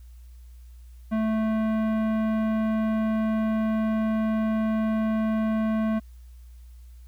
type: tone with tanh clipping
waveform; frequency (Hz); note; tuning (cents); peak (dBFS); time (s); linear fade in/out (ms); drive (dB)
sine; 219.5; A3; -4; -24; 1.11-6; 20; 16
effects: added 60 Hz sine -43 dBFS peak until 7.07 s + white hiss -65 dBFS RMS until 7.07 s